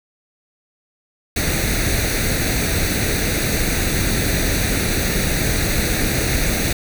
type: noise with comb filter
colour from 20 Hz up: pink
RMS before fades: -19 dBFS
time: 1.36-6.73 s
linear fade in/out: 5 ms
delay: 0.48 ms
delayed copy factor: +0.7
effects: none

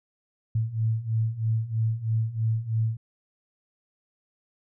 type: beating tone pair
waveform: sine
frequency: 110 / 113.1 Hz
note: A2 / A2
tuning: 0 / +48 cents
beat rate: 3.1 Hz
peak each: -28 / -25 dBFS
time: 0.55-2.97 s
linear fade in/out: 5 ms
effects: none

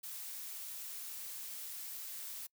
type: noise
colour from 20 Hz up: blue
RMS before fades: -45 dBFS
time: 0.03-2.47 s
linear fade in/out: 10 ms
effects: noise-tail reverb RT60 0.1 s tail -25 dB re dry

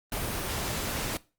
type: noise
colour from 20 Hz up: pink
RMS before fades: -32 dBFS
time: 0.12-1.17 s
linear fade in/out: 2 ms
effects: noise-tail reverb RT60 0.3 s tail -20 dB re dry + Opus 32 kbps

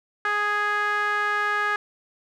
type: tone with band-pass filter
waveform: sawtooth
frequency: 415.3 Hz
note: G#4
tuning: in tune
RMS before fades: -24 dBFS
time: 0.25-1.76 s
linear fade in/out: 2 ms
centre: 1500 Hz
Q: 5.4
effects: none

